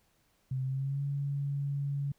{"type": "tone with pitch glide", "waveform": "sine", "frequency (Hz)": [130.81, 141.01], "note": ["C3", "C#3"], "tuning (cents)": [0, 30], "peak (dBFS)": -30, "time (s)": [0.51, 2.12], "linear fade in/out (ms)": 5, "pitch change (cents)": 130, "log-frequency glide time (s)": [0.63, 1.02], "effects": ["pink hiss -71 dBFS RMS until 2.18 s"]}